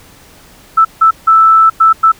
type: tone bursts at uneven times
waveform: sine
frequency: 1318.5 Hz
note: E6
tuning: in tune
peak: -3 dBFS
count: 5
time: 0.77-0.85 / 1.01-1.11 / 1.27-1.7 / 1.8-1.93 / 2.03-2.12 s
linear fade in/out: 10 ms
effects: pink hiss -41 dBFS RMS until 2.19 s

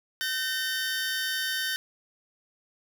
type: tone pair together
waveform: 20% pulse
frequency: 1533 / 1821 Hz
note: G6 / A#6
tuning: -39 / -41 cents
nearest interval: minor third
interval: 298 cents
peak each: -25 / -26 dBFS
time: 0.21-1.76 s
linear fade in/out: 0 ms
effects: none

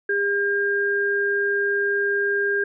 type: tone pair together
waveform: sine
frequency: 403 / 1607.4 Hz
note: G4 / G6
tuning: +48 / +43 cents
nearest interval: 2 octaves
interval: 2395 cents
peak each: -23 / -21 dBFS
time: 0.09-2.64 s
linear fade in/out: 5 ms
effects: none

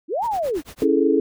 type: linear two-way sweep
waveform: sine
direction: up then down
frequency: 261.6 to 970 to 261.6 Hz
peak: -20 dBFS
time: 0.08-0.62 s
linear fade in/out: 50 ms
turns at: 0.25 s
type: noise with tremolo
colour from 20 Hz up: pink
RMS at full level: -38 dBFS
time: 0.21-0.88 s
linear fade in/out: 50 ms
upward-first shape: sine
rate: 8.7 Hz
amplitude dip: 100%
type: chord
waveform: sine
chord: A major seventh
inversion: first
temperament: equal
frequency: 277.2 / 329.6 / 415.3 / 440 Hz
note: C#4 / E4 / G#4 / A4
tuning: 0 / 0 / 0 / 0 cents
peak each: -20 / -20 / -21 / -20 dBFS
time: 0.82-1.2 s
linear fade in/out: 2 ms
effects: none

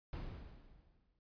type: noise with exponential decay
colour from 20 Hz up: brown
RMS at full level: -40 dBFS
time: 0.13-1.19 s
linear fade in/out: 1 ms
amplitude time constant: 230 ms
effects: resampled to 11025 Hz

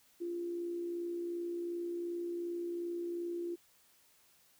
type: tone with amplitude modulation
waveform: sine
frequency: 345.4 Hz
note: F4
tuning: 19 cents flat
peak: -34 dBFS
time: 0.2-3.56 s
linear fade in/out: 20 ms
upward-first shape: sine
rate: 62.7 Hz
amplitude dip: 35%
effects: white hiss -67 dBFS RMS until 4.59 s

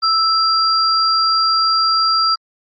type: tone pair together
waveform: sine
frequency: 1317 / 4760 Hz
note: E6 / D8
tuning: -2 / +22 cents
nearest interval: octave + minor seventh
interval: 2224 cents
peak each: -15 dBFS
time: 0.02-2.36 s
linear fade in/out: 20 ms
effects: Opus 48 kbps

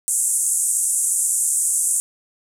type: band-pass noise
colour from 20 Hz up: white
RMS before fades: -20 dBFS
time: 0.08-2 s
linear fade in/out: 0 ms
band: 7500 to 10000 Hz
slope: 48 dB/octave
effects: none

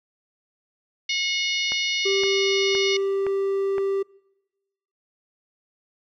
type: harmonic tone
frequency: 725 Hz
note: F#5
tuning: 35 cents flat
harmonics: 3 / 4 / 5 / 6 / 7 / 8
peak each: -26 / -28 / -30 / -32 / -33 / -34 dBFS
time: 1.09-2.97 s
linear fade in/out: 5 ms
type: click train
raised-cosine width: 0.5 ms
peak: -18 dBFS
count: 5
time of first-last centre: 1.72-3.782 s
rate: 1.94 Hz
type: tone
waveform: triangle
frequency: 392 Hz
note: G4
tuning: in tune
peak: -19 dBFS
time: 2.05-4.03 s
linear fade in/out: 10 ms
effects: noise-tail reverb RT60 1.0 s tail -25 dB re dry

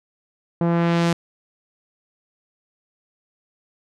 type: tone with low-pass filter sweep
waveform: sawtooth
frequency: 169.6 Hz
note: E3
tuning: 50 cents sharp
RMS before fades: -19 dBFS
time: 0.61-1.13 s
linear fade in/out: 2 ms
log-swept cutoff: 800 to 8600 Hz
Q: 0.78
effects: none

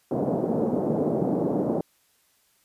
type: band-pass noise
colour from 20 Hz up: pink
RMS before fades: -25 dBFS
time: 0.11-1.81 s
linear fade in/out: 2 ms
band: 170 to 630 Hz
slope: 24 dB/octave
effects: white hiss -65 dBFS RMS until 2.64 s + resampled to 32000 Hz

